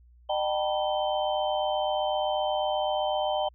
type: tone cluster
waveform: sine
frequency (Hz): 608 / 772 / 887 / 975 / 3095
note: D#5 / G5 / A5 / B5 / G7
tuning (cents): -40 / -27 / +14 / -23 / -23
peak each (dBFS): -28 / -29 / -35 / -36 / -36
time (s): 0.29-3.49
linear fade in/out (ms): 10
effects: added 60 Hz sine -53 dBFS peak until 3.54 s